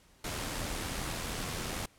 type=noise with amplitude modulation; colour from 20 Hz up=pink; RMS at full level=-35 dBFS; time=0.24-1.86 s; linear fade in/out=5 ms; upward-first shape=sine; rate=82.7 Hz; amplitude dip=35%; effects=pink hiss -63 dBFS RMS until 1.98 s + low-pass 12000 Hz 12 dB/octave